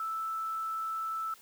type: tone with quantisation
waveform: sine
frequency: 1318.5 Hz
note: E6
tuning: in tune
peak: -32 dBFS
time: 0-1.34 s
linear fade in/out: 2 ms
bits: 10
effects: white hiss -57 dBFS RMS until 1.41 s